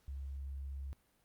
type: tone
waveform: sine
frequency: 68.5 Hz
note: C#2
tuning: 20 cents flat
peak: -40 dBFS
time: 0.08-0.93 s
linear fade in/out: 0 ms
effects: pink hiss -73 dBFS RMS until 1.24 s + Opus 48 kbps